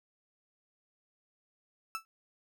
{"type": "tone with exponential decay", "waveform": "35% pulse", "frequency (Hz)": 1318.5, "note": "E6", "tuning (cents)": 0, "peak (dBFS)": -29, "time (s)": [1.95, 2.05], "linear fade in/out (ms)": 0, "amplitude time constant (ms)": 20, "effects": []}